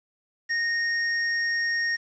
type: tone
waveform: square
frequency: 1855 Hz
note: A#6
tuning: 9 cents flat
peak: -24 dBFS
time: 0.49-1.97 s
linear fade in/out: 20 ms
effects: resampled to 16000 Hz + 9-bit